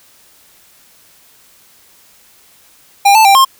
square tone with pitch steps, 801 / 880 / 789 / 1065 Hz, G5 / A5 / G5 / C6, +37 / 0 / +11 / +30 cents, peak -5 dBFS, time 3.05-3.45 s, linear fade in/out 10 ms, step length 100 ms, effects white hiss -47 dBFS RMS until 3.59 s

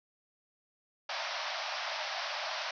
pink band-pass noise, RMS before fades -37 dBFS, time 1.09-2.71 s, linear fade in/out 5 ms, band 580 to 5700 Hz, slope 96 dB/octave, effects none

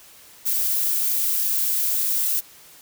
violet noise, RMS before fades -22 dBFS, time 0.45-2.41 s, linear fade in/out 20 ms, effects white hiss -48 dBFS RMS until 2.81 s

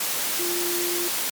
sine tone in noise, 349.2 Hz, F4, in tune, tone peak -27 dBFS, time 0.39-1.08 s, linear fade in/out 5 ms, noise white, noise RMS -26 dBFS, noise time 0-1.3 s, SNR -4 dB, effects high-pass 200 Hz 12 dB/octave + MP3 96 kbps

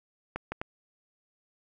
clicks, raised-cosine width 0.5 ms, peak -18 dBFS, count 3, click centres 0.36 / 0.52 / 0.615 s, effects none

